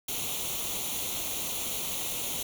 white noise with comb filter, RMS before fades -33 dBFS, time 0.08-2.43 s, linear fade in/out 5 ms, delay 0.3 ms, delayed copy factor +0.75, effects none

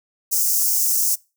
white high-pass noise, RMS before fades -19 dBFS, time 0.31-1.16 s, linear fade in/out 20 ms, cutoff 5400 Hz, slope 48 dB/octave, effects noise-tail reverb RT60 0.3 s tail -24 dB re dry

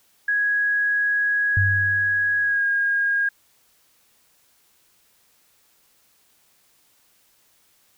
sine tone with pitch glide, 1661.2 to 1628.9 Hz, G#6 to G#6, 0 to -34 cents, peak -18 dBFS, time 0.28-3.29 s, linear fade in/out 5 ms, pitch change -34 cents, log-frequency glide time 2.41-2.65 s
sine tone with exponential decay, 98 Hz, G2, in tune, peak -16 dBFS, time 1.57-2.59 s, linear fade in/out 0 ms, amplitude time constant 220 ms
effects white hiss -61 dBFS RMS until 7.97 s

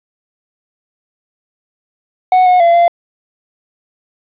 triangle tone with pitch steps, 739 / 727 / 682 / 689 Hz, F#5 / F#5 / F5 / F5, -2 / -31 / -41 / -24 cents, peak -4 dBFS, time 2.32-2.88 s, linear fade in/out 2 ms, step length 140 ms, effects resampled to 8000 Hz + 7-bit

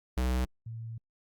square / sine tone pair in turn, 63 / 113.72 Hz, B1 / A#2, +35 / -42 cents, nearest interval minor seventh, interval 1023 cents, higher second, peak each -27 / -37 dBFS, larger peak first, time 0.17-0.45 / 0.66-0.98 s, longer second, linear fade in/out 5 ms, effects Opus 48 kbps

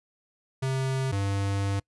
square tone pair in turn, 132.7 / 99.14 Hz, C3 / G2, +25 / +20 cents, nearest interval perfect fourth, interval 505 cents, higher first, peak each -26 dBFS, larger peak neither, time 0.62-1.12 / 1.12-1.8 s, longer second, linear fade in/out 10 ms, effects noise-tail reverb RT60 0.1 s tail -25 dB re dry + resampled to 24000 Hz

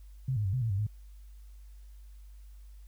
sine tone with pitch steps, 131.2 / 105.1 / 95.4 / 128.4 / 113.5 / 97 / 105.8 Hz, C3 / G#2 / G2 / C3 / A#2 / G2 / G#2, +5 / +21 / -47 / -32 / -46 / -18 / +33 cents, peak -27 dBFS, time 0.28-0.868 s, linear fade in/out 5 ms, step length 84 ms, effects added 50 Hz sine -47 dBFS peak until 2.87 s + white hiss -69 dBFS RMS until 2.87 s

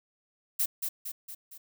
violet noise with echo, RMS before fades -27 dBFS, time 0.59-0.66 s, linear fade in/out 10 ms, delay 230 ms, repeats 4, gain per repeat -5 dB, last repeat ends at 1.58 s, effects none

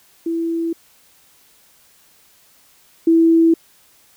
sine tone pair in turn, 332 / 329.3 Hz, E4 / E4, +12 / -2 cents, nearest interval unison, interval 14 cents, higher first, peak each -18 / -9 dBFS, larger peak second, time 0.26-0.73 / 3.07-3.54 s, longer neither, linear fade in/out 5 ms, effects white hiss -53 dBFS RMS until 4.16 s

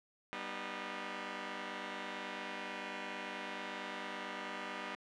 5% pulse chord, G augmented, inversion none, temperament just, 196 / 245 / 306.2 Hz, G3 / B3 / D#4, 0 / -14 / -28 cents, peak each -34 dBFS, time 0.33-4.95 s, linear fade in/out 0 ms, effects low-pass 4000 Hz 12 dB/octave

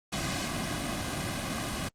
pink noise with comb filter, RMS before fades -32 dBFS, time 0.12-1.89 s, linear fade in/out 10 ms, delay 2.2 ms, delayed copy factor -0.7, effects low-pass 9000 Hz 12 dB/octave + Opus 48 kbps

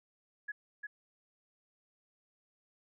sine tone with echo, 1683 Hz, G#6, 23 cents sharp, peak -36 dBFS, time 0.48-0.52 s, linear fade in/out 10 ms, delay 350 ms, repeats 1, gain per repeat -3 dB, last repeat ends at 0.87 s, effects none

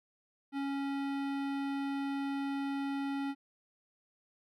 sine tone with hard clipping, 277.2 Hz, C#4, in tune, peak -35 dBFS, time 0.52-3.35 s, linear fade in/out 50 ms, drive 18 dB, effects none

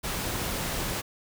pink noise, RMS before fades -31 dBFS, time 0.03-1.02 s, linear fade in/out 20 ms, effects none

